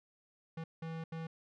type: tone bursts at uneven times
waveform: square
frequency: 162.8 Hz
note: E3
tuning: 21 cents flat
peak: -40 dBFS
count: 3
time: 0.57-0.64 / 0.82-1.04 / 1.12-1.27 s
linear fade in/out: 5 ms
effects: low-pass 3000 Hz 12 dB/octave